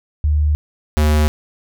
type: tone pair in turn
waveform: sine / square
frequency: 75 / 75.83 Hz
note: D2 / D#2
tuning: +37 / -44 cents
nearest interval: unison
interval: 19 cents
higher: second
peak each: -12 dBFS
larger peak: neither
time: 0.24-0.55 / 0.97-1.28 s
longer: neither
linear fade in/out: 0 ms
effects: none